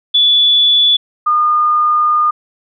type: tone pair in turn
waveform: sine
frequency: 3445 / 1218 Hz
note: A7 / D#6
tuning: -37 / -37 cents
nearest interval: octave + tritone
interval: 1800 cents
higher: first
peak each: -7 / -9 dBFS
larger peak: first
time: 0.14-0.97 / 1.26-2.31 s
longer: second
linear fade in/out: 10 ms
effects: none